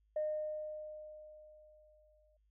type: tone with exponential decay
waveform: sine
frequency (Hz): 612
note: D#5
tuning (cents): -29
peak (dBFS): -31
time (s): 0.16-2.37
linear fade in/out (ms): 5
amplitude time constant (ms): 480
effects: tanh soft clip ceiling -28 dBFS + added 52 Hz sine -70 dBFS peak until 2.5 s